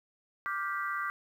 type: chord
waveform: sine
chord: G dominant seventh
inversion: second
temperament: just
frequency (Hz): 1176 / 1411.2 / 1568 / 1960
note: D6 / F6 / G6 / B6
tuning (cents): +2 / +18 / 0 / -14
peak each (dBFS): -34 / -39 / -37 / -40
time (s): 0.46-1.1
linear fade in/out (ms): 0
effects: 10-bit